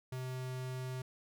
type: tone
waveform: square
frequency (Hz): 128.6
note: C3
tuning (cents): -30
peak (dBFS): -39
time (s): 0.12-1.02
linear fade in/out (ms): 5
effects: none